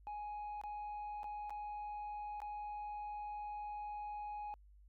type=tone with dropouts; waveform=sine; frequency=834 Hz; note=G#5; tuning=7 cents sharp; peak=-39 dBFS; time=0.07-4.54 s; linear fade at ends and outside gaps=0 ms; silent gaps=0.614-0.637 / 1.232-1.242 / 1.496-1.505 / 2.403-2.418 s; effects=tanh soft clip ceiling -41 dBFS + added 50 Hz sine -59 dBFS peak until 4.88 s